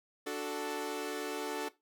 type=chord; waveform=sawtooth; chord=D major; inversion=none; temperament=equal; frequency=293.7 / 370 / 440 Hz; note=D4 / F#4 / A4; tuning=0 / 0 / 0 cents; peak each=-36 / -37 / -34 dBFS; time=0.26-1.69 s; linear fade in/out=10 ms; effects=noise-tail reverb RT60 0.2 s tail -17 dB re dry